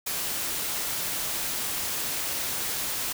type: noise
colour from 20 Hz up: white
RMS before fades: -30 dBFS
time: 0.06-3.13 s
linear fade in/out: 10 ms
effects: none